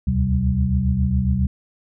sine tone cluster, 70.3 / 77.6 / 127.5 / 191.8 Hz, C#2 / D#2 / C3 / G3, +25 / -4 / -44 / -37 cents, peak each -22 dBFS, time 0.07-1.47 s, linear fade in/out 5 ms, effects none

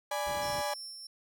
35% pulse chord, G# diminished, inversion second, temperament equal, 587.3 / 830.6 / 987.8 Hz, D5 / G#5 / B5, 0 / 0 / 0 cents, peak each -33 / -33 / -39 dBFS, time 0.11-0.74 s, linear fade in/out 5 ms
brown noise, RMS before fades -39 dBFS, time 0.26-0.62 s, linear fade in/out 5 ms
35% pulse tone with tremolo, 5400 Hz, E8, 41 cents sharp, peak -38 dBFS, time 0.42-1.07 s, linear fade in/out 5 ms, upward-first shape sine, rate 3.1 Hz, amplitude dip 35%
effects high-pass 100 Hz 12 dB/octave

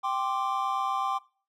triangle chord, G suspended fourth, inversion none, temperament equal, 784 / 1046.5 / 1174.7 Hz, G5 / C6 / D6, 0 / 0 / 0 cents, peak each -29 dBFS, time 0.03-1.19 s, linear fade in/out 20 ms, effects noise-tail reverb RT60 0.4 s tail -21 dB re dry

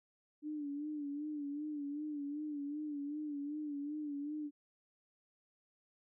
sine tone with vibrato, 293.7 Hz, D4, in tune, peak -38 dBFS, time 0.42-4.51 s, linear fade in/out 50 ms, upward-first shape sine, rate 2.6 Hz, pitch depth 65 cents each way, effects none

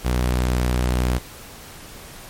sawtooth tone, 61.74 Hz, B1, in tune, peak -14 dBFS, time 0.04-1.19 s, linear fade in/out 20 ms, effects pink hiss -40 dBFS RMS until 2.29 s + MP3 64 kbps

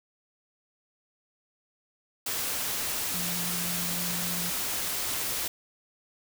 sine tone in noise, 174.61 Hz, F3, in tune, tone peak -36 dBFS, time 3.14-4.5 s, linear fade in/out 5 ms, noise white, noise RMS -31 dBFS, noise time 2.26-5.48 s, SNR -8 dB, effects none

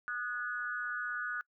sine tone with amplitude modulation, 1466 Hz, F#6, 16 cents flat, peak -30 dBFS, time 0.08-1.41 s, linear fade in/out 0 ms, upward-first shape sine, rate 236 Hz, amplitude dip 95%, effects noise-tail reverb RT60 0.1 s tail -24 dB re dry

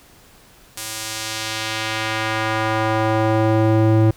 square tone with band-pass filter sweep, 110 Hz, A2, in tune, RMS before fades -19 dBFS, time 0.77-4.11 s, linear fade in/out 5 ms, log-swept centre 9800 to 250 Hz, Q 0.78, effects pink hiss -49 dBFS RMS until 4.16 s

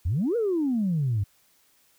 sine exponential two-way sweep, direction up then down, 73.42 to 490 to 95 Hz, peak -21 dBFS, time 0.05-1.24 s, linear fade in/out 10 ms, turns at 0.36 s, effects tanh soft clip ceiling -18 dBFS + white hiss -63 dBFS RMS until 1.98 s

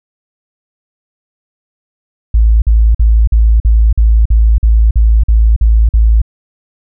sine tone bursts, 55.1 Hz, A1, 3 cents sharp, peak -4 dBFS, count 12, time 2.34-6.217 s, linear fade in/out 5 ms, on 280 ms, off 47 ms, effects none

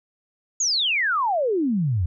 sine exponential sweep, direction down, 6950 to 80.6 Hz, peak -19 dBFS, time 0.6-2.06 s, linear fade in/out 5 ms, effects none

